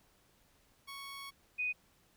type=tone pair in turn; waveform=15% pulse / sine; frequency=1108.7 / 2489 Hz; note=C#6 / D#7; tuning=0 / 0 cents; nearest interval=octave + major second; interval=1400 cents; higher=second; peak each=-38 / -32 dBFS; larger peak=second; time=0.87-1.31 / 1.58-1.73 s; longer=first; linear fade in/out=20 ms; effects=pink hiss -69 dBFS RMS until 2.16 s